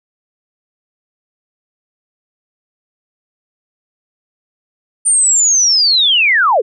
sine linear sweep, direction down, 9100 to 370 Hz, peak -8 dBFS, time 5.05-6.62 s, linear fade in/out 20 ms, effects none

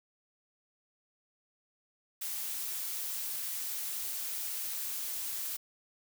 blue noise, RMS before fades -37 dBFS, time 2.21-5.57 s, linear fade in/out 10 ms, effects none

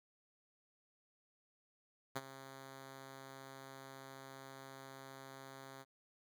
5% pulse tone with ADSR envelope, 134.7 Hz, C#3, 49 cents flat, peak -26 dBFS, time 2.15-5.85 s, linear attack 15 ms, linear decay 37 ms, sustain -14 dB, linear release 39 ms, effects none

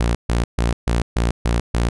sawtooth tone bursts, 58.27 Hz, A#1, in tune, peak -12 dBFS, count 7, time 0-1.89 s, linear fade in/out 5 ms, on 150 ms, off 140 ms, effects resampled to 24000 Hz

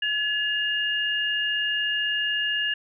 sine tone pair together, 1700 / 2834 Hz, G#6 / F7, +40 / +25 cents, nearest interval major sixth, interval 885 cents, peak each -26 / -25 dBFS, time 0.02-2.74 s, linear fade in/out 5 ms, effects none

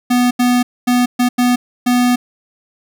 square tone bursts at uneven times, 246.2 Hz, B3, 5 cents flat, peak -11 dBFS, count 6, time 0.1-0.31 / 0.39-0.63 / 0.87-1.06 / 1.19-1.29 / 1.38-1.56 / 1.86-2.16 s, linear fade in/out 10 ms, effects none

